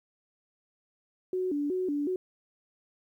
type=tone with vibrato; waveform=sine; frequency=327.3 Hz; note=E4; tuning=12 cents flat; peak=-27 dBFS; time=1.33-2.16 s; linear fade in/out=2 ms; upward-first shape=square; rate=2.7 Hz; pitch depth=210 cents each way; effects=11-bit